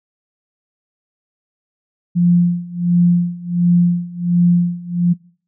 sine tone with tremolo, 174.61 Hz, F3, in tune, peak -8 dBFS, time 2.15-5.14 s, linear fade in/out 20 ms, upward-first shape sine, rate 1.4 Hz, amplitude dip 90%, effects noise-tail reverb RT60 0.5 s tail -24 dB re dry

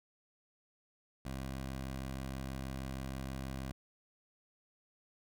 15% pulse tone, 66.3 Hz, C2, 23 cents sharp, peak -33 dBFS, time 1.25-3.72 s, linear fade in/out 5 ms, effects none

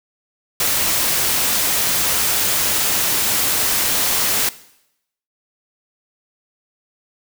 white noise, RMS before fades -18 dBFS, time 0.6-4.49 s, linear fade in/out 2 ms, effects noise-tail reverb RT60 0.8 s tail -18 dB re dry

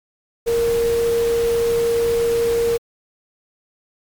sine tone in noise, 466.2 Hz, A#4, in tune, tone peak -15 dBFS, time 0.46-2.78 s, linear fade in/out 20 ms, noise pink, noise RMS -30 dBFS, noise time 0.46-2.78 s, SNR +12 dB, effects MP3 96 kbps

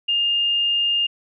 sine tone, 2820 Hz, F7, 16 cents sharp, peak -17 dBFS, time 0.08-1.07 s, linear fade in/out 10 ms, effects none

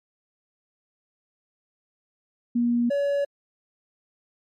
sine / triangle tone pair in turn, 238.6 / 566.5 Hz, A#3 / C#5, +41 / +37 cents, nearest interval octave + minor third, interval 1496 cents, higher second, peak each -19 dBFS, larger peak neither, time 2.55-2.9 / 2.9-3.25 s, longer neither, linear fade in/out 10 ms, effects MP3 64 kbps

